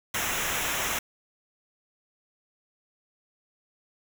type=noise with comb filter; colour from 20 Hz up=pink; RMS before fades=-29 dBFS; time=0.14-0.99 s; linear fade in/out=5 ms; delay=0.22 ms; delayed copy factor=-0.75; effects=none